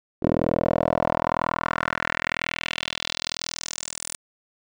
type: tone with band-pass filter sweep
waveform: 10% pulse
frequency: 41 Hz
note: E1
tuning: 9 cents flat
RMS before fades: -26 dBFS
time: 0.22-4.16 s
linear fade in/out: 10 ms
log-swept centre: 380 to 9100 Hz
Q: 2.4
effects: none